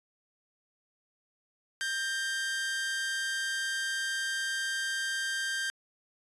sawtooth tone pair together, 1582 / 1832.7 Hz, G6 / A#6, +15 / -30 cents, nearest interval minor third, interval 255 cents, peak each -27 / -38 dBFS, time 1.81-5.7 s, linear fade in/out 0 ms, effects resampled to 24000 Hz

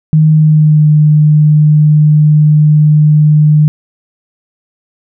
sine tone with pitch glide, 155.56 to 151.48 Hz, D#3 to D#3, 0 to -46 cents, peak -3 dBFS, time 0.13-3.68 s, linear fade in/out 0 ms, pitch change -46 cents, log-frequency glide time 0.31-0.88 s, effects none

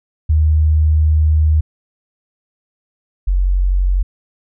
sine tone pair in turn, 77.4 / 46.02 Hz, D#2 / F#1, -9 / -9 cents, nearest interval major sixth, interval 900 cents, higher first, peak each -9 / -11 dBFS, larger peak first, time 0.29-1.61 / 3.27-4.03 s, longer first, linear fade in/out 10 ms, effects none

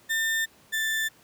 35% pulse tone pair in turn, 1800 / 1769.1 Hz, A6 / A6, +39 / +9 cents, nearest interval unison, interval 30 cents, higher first, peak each -22 / -23 dBFS, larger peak first, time 0.09-0.46 / 0.72-1.09 s, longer neither, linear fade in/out 20 ms, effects pink hiss -57 dBFS RMS until 1.23 s + high-pass 100 Hz 12 dB/octave

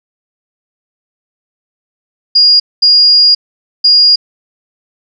sine tone bursts at uneven times, 4850 Hz, D#8, 45 cents flat, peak -3 dBFS, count 3, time 2.35-2.6 / 2.82-3.35 / 3.84-4.16 s, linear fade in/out 10 ms, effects none

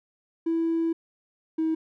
triangle tone pair in turn, 329.6 / 320 Hz, E4 / D#4, 0 / +49 cents, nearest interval minor second, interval 51 cents, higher first, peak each -19 dBFS, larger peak neither, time 0.46-0.93 / 1.58-1.75 s, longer first, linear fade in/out 10 ms, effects tanh soft clip ceiling -19 dBFS

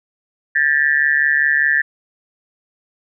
sine tone with amplitude modulation, 1760 Hz, A6, in tune, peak -8 dBFS, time 0.55-1.82 s, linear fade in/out 10 ms, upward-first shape sine, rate 145 Hz, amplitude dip 100%, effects none

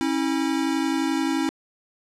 square tone pair together, 272.1 / 323.6 Hz, C#4 / E4, -32 / -32 cents, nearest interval minor third, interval 300 cents, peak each -25 dBFS, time 0.01-1.49 s, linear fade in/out 0 ms, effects low-pass 9000 Hz 12 dB/octave

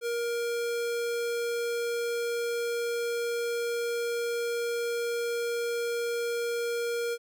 square tone, 471.1 Hz, A#4, 18 cents sharp, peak -29 dBFS, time 0.01-7.18 s, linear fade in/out 50 ms, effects none

